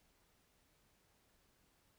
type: silence
effects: pink hiss -74 dBFS RMS until 1.98 s